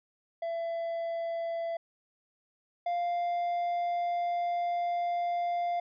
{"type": "tone pair in turn", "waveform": "triangle", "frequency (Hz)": [670, 697.8], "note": ["E5", "F5"], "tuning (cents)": [28, -2], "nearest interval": "minor second", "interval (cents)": 70, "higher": "second", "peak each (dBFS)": [-29, -26], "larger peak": "second", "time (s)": [[0.42, 1.77], [2.86, 5.8]], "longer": "second", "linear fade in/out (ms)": 5, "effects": ["resampled to 11025 Hz"]}